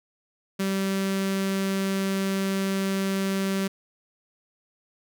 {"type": "tone with notch filter", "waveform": "sawtooth", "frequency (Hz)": 193.8, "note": "G3", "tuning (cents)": -20, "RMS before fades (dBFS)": -26, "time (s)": [0.59, 3.68], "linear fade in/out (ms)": 10, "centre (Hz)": 820, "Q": 1.8, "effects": []}